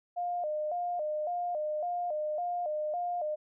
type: tone with vibrato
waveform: sine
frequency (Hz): 655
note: E5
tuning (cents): -11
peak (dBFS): -30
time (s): 0.16-3.36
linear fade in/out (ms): 20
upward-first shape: square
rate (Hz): 1.8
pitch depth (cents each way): 130
effects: none